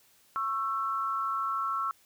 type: tone pair together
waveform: sine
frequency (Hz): 1100 / 1333.2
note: C#6 / E6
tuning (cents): -14 / +19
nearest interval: minor third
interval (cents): 333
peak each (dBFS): -32 / -30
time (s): 0.36-1.91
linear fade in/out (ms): 0
effects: white hiss -63 dBFS RMS until 2.05 s